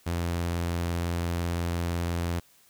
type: tone with vibrato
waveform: sawtooth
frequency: 85.8 Hz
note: F2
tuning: 30 cents flat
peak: -23 dBFS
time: 0.06-2.4 s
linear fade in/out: 10 ms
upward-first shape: sine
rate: 18 Hz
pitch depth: 17 cents each way
effects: white hiss -60 dBFS RMS until 2.69 s